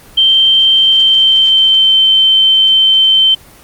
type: tone with pitch glide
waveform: sine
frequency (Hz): 3132 to 3098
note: G7 to G7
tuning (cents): -2 to -21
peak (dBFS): -5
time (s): 0.17-3.35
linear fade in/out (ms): 10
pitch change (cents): -19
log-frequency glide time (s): 0.73-1.96
effects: pink hiss -39 dBFS RMS until 3.63 s + Opus 24 kbps